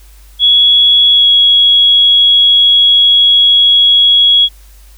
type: tone with pitch glide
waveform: sine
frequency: 3358 to 3331 Hz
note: G#7 to G#7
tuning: +18 to +4 cents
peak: -4 dBFS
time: 0.39-4.49 s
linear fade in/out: 50 ms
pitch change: -14 cents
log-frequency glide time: 1.12-1.27 s
effects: added 50 Hz sine -36 dBFS peak until 4.97 s + white hiss -46 dBFS RMS until 4.97 s